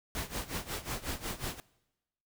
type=noise with tremolo; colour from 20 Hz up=pink; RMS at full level=-35 dBFS; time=0.15-1.6 s; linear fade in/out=0 ms; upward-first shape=sine; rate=5.5 Hz; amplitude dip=85%; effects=noise-tail reverb RT60 1.0 s tail -23 dB re dry